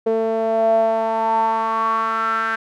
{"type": "tone with band-pass filter sweep", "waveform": "sawtooth", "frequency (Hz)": 223.7, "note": "A3", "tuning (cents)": 29, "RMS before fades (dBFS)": -19, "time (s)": [0.06, 2.56], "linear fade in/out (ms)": 10, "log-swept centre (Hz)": [500, 1500], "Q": 7.8, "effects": []}